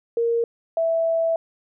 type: tone pair in turn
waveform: sine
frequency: 465.6 / 658.5 Hz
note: A#4 / E5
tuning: -2 / -2 cents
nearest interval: tritone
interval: 600 cents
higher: second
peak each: -18 / -18 dBFS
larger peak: neither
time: 0.17-0.44 / 0.77-1.36 s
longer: second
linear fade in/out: 2 ms
effects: none